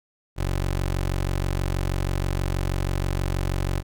20% pulse tone, 46.25 Hz, F#1, in tune, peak -18 dBFS, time 0.36-3.83 s, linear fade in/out 50 ms, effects none

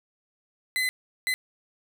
35% pulse tone bursts at uneven times, 2027 Hz, B6, 45 cents sharp, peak -22 dBFS, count 2, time 0.76-0.89 / 1.27-1.34 s, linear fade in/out 0 ms, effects none

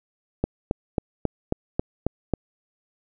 click train, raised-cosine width 2 ms, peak -8 dBFS, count 8, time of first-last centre 0.44-2.337 s, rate 3.69 Hz, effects none

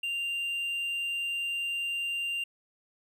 triangle tone, 2785 Hz, F7, 5 cents flat, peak -28 dBFS, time 0.03-2.44 s, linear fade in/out 5 ms, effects none

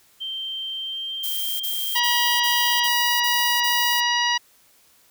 sine tone with pitch glide, 3136 to 3185 Hz, G7 to G7, 0 to +27 cents, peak -27 dBFS, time 0.2-2.88 s, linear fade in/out 20 ms, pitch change +27 cents, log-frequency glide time 0.76-1.66 s
violet noise bursts, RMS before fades -28 dBFS, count 7, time 1.23-4.006 s, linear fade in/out 10 ms, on 370 ms, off 31 ms
harmonic tone, 961 Hz, B5, 48 cents flat, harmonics 1 / 2 / 3 / 4 / 5 / 6, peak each -24 / -24 / -24 / -30 / -29 / -31 dBFS, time 1.95-4.38 s, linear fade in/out 10 ms
effects white hiss -57 dBFS RMS until 5.1 s

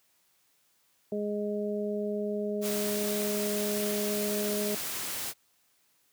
harmonic tone, 207.7 Hz, G#3, in tune, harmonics 1 / 2 / 3, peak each -33 / -32 / -36 dBFS, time 1.12-4.75 s, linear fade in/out 2 ms
white noise, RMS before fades -35 dBFS, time 2.61-5.34 s, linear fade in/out 50 ms
effects white hiss -69 dBFS RMS until 6.12 s + high-pass 80 Hz 12 dB/octave

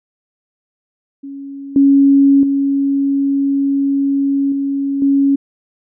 sine tone with level steps, 277.2 Hz, C#4, in tune, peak -26 / -6 / -12 / -15 / -9 dBFS, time 1.23-5.36 s, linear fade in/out 10 ms, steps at 1.76 / 2.43 / 4.52 / 5.02 s, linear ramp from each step 2 ms, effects none

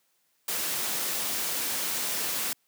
white noise, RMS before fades -30 dBFS, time 0.48-2.53 s, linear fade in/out 2 ms, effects white hiss -71 dBFS RMS until 2.67 s + high-pass 150 Hz 12 dB/octave

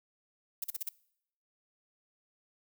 violet noise bursts, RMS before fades -35 dBFS, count 5, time 0.62-0.89 s, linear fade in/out 5 ms, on 22 ms, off 40 ms, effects noise-tail reverb RT60 0.7 s tail -22 dB re dry

